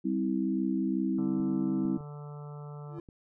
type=chord; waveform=sine; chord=C major; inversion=second; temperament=equal with one note detuned; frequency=196 / 261.6 / 324 Hz; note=G3 / C4 / E4; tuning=0 / 0 / -30 cents; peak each=-31 dBFS; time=0.04-1.98 s; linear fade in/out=20 ms
type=harmonic tone; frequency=146.83 Hz; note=D3; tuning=in tune; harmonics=1 / 3 / 4 / 5 / 6 / 7 / 8 / 9; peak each=-40 / -50 / -55 / -56 / -56 / -60 / -57 / -56 dBFS; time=1.18-2.99 s; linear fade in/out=2 ms
type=clicks; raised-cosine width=3 ms; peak=-36 dBFS; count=5; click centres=1.402 / 1.853 / 1.976 / 2.007 / 3.088 s
type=tone with exponential growth; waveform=triangle; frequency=340.3 Hz; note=F4; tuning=45 cents flat; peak=-33 dBFS; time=2.84-3 s; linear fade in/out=2 ms; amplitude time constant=34 ms
effects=none